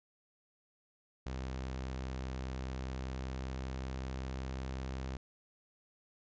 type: tone with pitch glide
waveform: sawtooth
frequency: 64.9 to 65.5 Hz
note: C2 to C2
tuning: -13 to +2 cents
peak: -34 dBFS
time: 1.26-5.17 s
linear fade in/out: 5 ms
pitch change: +15 cents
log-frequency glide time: 2.38-4.88 s
effects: resampled to 16000 Hz